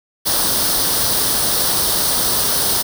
white noise with comb filter, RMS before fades -17 dBFS, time 0.25-2.83 s, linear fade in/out 20 ms, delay 0.21 ms, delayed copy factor +0.65, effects none

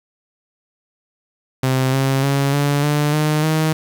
sawtooth tone with pitch steps, 130.81 / 134.88 / 139.07 / 143.39 / 147.85 / 152.45 / 157.19 Hz, C3 / C#3 / C#3 / D3 / D3 / D#3 / D#3, 0 / -47 / +6 / -41 / +12 / -35 / +18 cents, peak -11 dBFS, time 1.63-3.73 s, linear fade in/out 5 ms, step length 300 ms, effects 7-bit

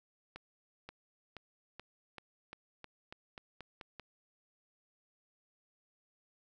accelerating click train, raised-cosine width 0.3 ms, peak -30 dBFS, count 12, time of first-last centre 0.36-3.997 s, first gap 530 ms, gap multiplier 0.9, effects none

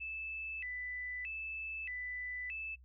sine tone with vibrato, 2286 Hz, D7, 47 cents flat, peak -39 dBFS, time 0-2.76 s, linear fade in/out 20 ms, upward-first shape square, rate 0.8 Hz, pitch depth 240 cents each way, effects noise-tail reverb RT60 0.1 s tail -25 dB re dry + added 63 Hz sine -56 dBFS peak until 2.84 s

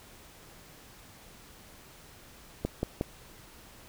click train, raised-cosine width 2 ms, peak -15 dBFS, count 3, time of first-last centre 2.65-3.011 s, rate 5.54 Hz, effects pink hiss -53 dBFS RMS until 3.88 s

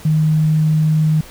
sine tone, 155.56 Hz, D#3, in tune, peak -11 dBFS, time 0.05-1.21 s, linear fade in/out 5 ms, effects pink hiss -39 dBFS RMS until 1.3 s

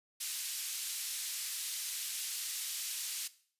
white band-pass noise, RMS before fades -39 dBFS, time 0.2-3.28 s, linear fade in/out 10 ms, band 2900 to 12000 Hz, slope 12 dB/octave, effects noise-tail reverb RT60 0.5 s tail -17 dB re dry + resampled to 32000 Hz

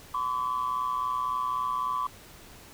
sine tone pair together, 1020 / 1143.7 Hz, C6 / D6, -44 / -46 cents, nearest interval major second, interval 198 cents, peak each -29 / -28 dBFS, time 0.14-2.07 s, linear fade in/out 5 ms, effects tanh soft clip ceiling -21 dBFS + pink hiss -50 dBFS RMS until 2.73 s

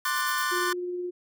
45% pulse chord, D dominant seventh, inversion third, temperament equal with one note detuned, 1046.5 / 1174.7 / 1480 / 1779.4 Hz, C6 / D6 / F#6 / A6, 0 / 0 / 0 / +19 cents, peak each -31 dBFS, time 0.05-0.73 s, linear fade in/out 5 ms
violet noise bursts, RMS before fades -37 dBFS, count 4, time 0.05-0.431 s, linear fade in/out 0 ms, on 51 ms, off 59 ms
sine tone with tremolo, 356.8 Hz, F4, 37 cents sharp, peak -28 dBFS, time 0.51-1.11 s, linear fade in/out 20 ms, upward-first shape sine, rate 19 Hz, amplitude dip 25%
effects none

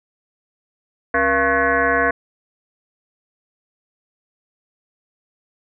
sine tone with frequency modulation, 1093 Hz, C#6, 25 cents flat, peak -14 dBFS, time 1.14-2.11 s, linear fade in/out 5 ms, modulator 205 Hz, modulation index 3.7, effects none

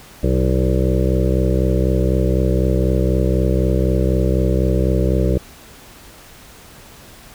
harmonic tone with a mistuned harmonic, 64 Hz, C2, 38 cents flat, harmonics 1 / 2 / 3 / 5 / 6 / 7 / 8 / 9, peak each -17 / -20 / -22 / -24 / -25 / -25 / -26 / -27 dBFS, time 0.23-5.38 s, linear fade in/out 5 ms, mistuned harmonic 5, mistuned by -20 cents, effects pink hiss -42 dBFS RMS until 7.34 s

